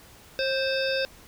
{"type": "harmonic tone with a mistuned harmonic", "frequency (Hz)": 523.3, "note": "C5", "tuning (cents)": 0, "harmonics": [1, 3, 5, 7, 9, 10], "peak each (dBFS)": [-26, -31, -33, -34, -36, -36], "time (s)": [0.39, 1.05], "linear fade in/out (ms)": 0, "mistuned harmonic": 1, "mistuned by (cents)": 37, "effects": ["pink hiss -51 dBFS RMS until 1.27 s"]}